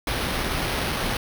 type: noise with sample-and-hold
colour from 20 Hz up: pink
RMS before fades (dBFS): -26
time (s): 0.07-1.17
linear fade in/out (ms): 2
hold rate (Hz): 7350
effects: none